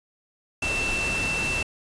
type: tone in noise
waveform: sine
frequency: 2674 Hz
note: E7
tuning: 24 cents sharp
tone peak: -25 dBFS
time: 0.62-1.63 s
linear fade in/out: 5 ms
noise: pink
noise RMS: -30 dBFS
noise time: 0.62-1.63 s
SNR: +2 dB
effects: resampled to 22050 Hz